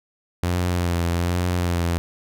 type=tone with vibrato; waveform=sawtooth; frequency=87.31 Hz; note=F2; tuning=in tune; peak=-16 dBFS; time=0.43-1.98 s; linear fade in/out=0 ms; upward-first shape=sine; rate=1.2 Hz; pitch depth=37 cents each way; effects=none